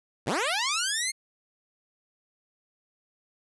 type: linear sweep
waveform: 10% pulse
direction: up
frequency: 77.78 to 2169 Hz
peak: -17 dBFS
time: 0.26-1.12 s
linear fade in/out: 20 ms
effects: resampled to 24000 Hz